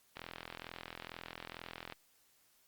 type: click train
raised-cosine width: 0.3 ms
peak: -27 dBFS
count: 75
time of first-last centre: 0.17-1.924 s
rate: 42.2 Hz
effects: white hiss -70 dBFS RMS until 2.67 s + Opus 48 kbps